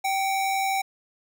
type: tone pair together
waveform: square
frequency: 777.4 / 2241 Hz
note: G5 / C#7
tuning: -15 / +18 cents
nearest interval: octave + tritone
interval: 1833 cents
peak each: -24 / -33 dBFS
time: 0.04-0.82 s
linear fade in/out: 10 ms
effects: none